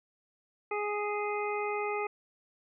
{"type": "harmonic tone", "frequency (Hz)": 415.3, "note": "G#4", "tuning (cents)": 0, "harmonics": [1, 2, 3, 5, 6], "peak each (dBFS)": [-33, -36, -38, -40, -41], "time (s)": [0.71, 2.07], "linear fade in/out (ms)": 5, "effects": []}